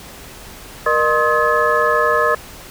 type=tone cluster; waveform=sine; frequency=471.4 / 607 / 1061 / 1269 / 1709 Hz; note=A#4 / D#5 / C6 / D#6 / G#6; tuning=+19 / -43 / +24 / +34 / +49 cents; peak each=-19 dBFS; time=0.86-2.35 s; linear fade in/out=5 ms; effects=pink hiss -37 dBFS RMS until 2.7 s